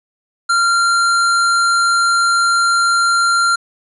square tone, 1383 Hz, F6, 17 cents flat, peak -12 dBFS, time 0.49-3.56 s, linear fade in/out 10 ms, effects resampled to 24000 Hz + 8-bit

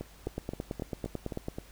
two click trains, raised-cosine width 2 ms, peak -23 / -20 dBFS, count 7 / 12, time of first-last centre 0.01-1.585 / 0.27-1.484 s, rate 3.81 / 9.06 Hz, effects added 50 Hz sine -54 dBFS peak until 1.71 s + pink hiss -56 dBFS RMS until 1.71 s

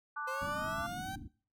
sine chord, D major, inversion second, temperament equal, 880 / 1174.7 / 1480 Hz, A5 / D6 / F#6, 0 / 0 / 0 cents, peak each -44 / -39 / -40 dBFS, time 0.16-0.87 s, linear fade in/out 10 ms
30% pulse linear sweep, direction up, 514 to 784 Hz, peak -37 dBFS, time 0.27-1.16 s, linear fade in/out 10 ms
white low-pass noise, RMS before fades -45 dBFS, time 0.41-1.28 s, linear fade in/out 10 ms, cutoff 310 Hz, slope 96 dB/octave
effects noise-tail reverb RT60 0.4 s tail -21 dB re dry

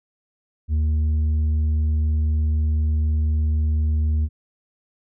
sine tone with tanh clipping, 77 Hz, D#2, 17 cents flat, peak -18 dBFS, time 0.68-4.29 s, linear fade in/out 50 ms, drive 4 dB, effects none

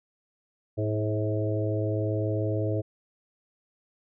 harmonic tone with a mistuned harmonic, 107.4 Hz, A2, 41 cents flat, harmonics 1 / 3 / 4 / 5 / 6, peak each -27 / -32 / -33 / -34 / -35 dBFS, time 0.77-2.82 s, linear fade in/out 20 ms, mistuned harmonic 4, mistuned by -27 cents, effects none

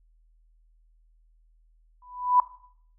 sine tone with exponential growth, 992 Hz, B5, 7 cents sharp, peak -13 dBFS, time 2.02-2.4 s, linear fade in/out 2 ms, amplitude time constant 82 ms, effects noise-tail reverb RT60 0.6 s tail -17 dB re dry + added 40 Hz sine -58 dBFS peak until 2.98 s

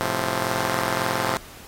5% pulse chord, F major, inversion first, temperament just, 109.13 / 130.96 / 174.61 Hz, A2 / C3 / F3, -14 / +2 / 0 cents, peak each -17 dBFS, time 0.01-1.37 s, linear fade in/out 0 ms, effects pink hiss -44 dBFS RMS until 1.67 s + AAC 48 kbps

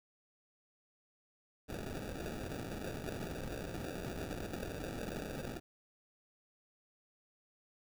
violet noise with sample-and-hold, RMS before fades -42 dBFS, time 1.68-5.6 s, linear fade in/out 20 ms, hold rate 1050 Hz, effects none

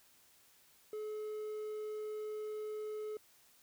triangle tone, 427.5 Hz, A4, 50 cents flat, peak -37 dBFS, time 0.93-3.17 s, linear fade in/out 2 ms, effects white hiss -66 dBFS RMS until 3.62 s

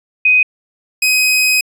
sine / sawtooth tone pair in turn, 2505 / 2520 Hz, D#7 / D#7, +11 / +21 cents, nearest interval unison, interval 10 cents, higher second, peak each -7 dBFS, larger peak neither, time 0.25-0.43 / 1.02-1.61 s, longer second, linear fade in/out 5 ms, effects resampled to 32000 Hz

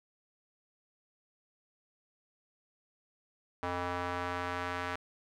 square tone with band-pass filter sweep, 88.7 Hz, F2, 27 cents sharp, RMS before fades -36 dBFS, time 3.63-4.96 s, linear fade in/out 0 ms, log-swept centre 1000 to 1500 Hz, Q 1.2, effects none

